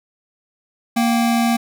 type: tone pair together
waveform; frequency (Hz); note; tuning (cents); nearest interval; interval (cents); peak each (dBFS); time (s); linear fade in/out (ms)
square; 233.1 / 775; A#3 / G5; 0 / -20; octave + major sixth; 2080; -16 / -23; 0.96-1.57; 10
effects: none